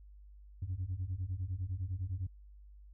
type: beating tone pair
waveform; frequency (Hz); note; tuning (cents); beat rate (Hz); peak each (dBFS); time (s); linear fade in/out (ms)
sine; 87.2 / 97.1; F2 / G2; -2 / -16; 9.9; -37 / -36; 0.62-2.27; 5
effects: tanh soft clip ceiling -31 dBFS + added 50 Hz sine -52 dBFS peak until 2.93 s